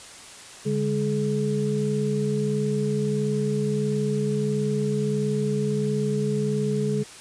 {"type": "tone cluster", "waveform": "sine", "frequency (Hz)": [142.9, 204.4, 425.4], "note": ["D3", "G#3", "G#4"], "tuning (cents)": [-47, -27, 42], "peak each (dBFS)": -26, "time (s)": [0.65, 7.04], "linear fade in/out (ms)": 20, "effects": ["white hiss -43 dBFS RMS until 7.2 s", "resampled to 22050 Hz"]}